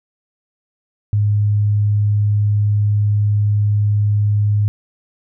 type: tone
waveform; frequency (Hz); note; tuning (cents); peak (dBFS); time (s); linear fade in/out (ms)
sine; 103.9; G#2; +1; -12; 1.13-4.68; 0
effects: none